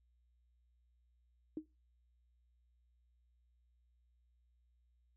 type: tone with exponential decay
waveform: sine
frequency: 311.7 Hz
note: D#4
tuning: 3 cents sharp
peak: -34 dBFS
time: 1.57-1.66 s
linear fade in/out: 2 ms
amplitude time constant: 18 ms
effects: noise-tail reverb RT60 0.3 s tail -26 dB re dry + added 60 Hz sine -70 dBFS peak until 5.16 s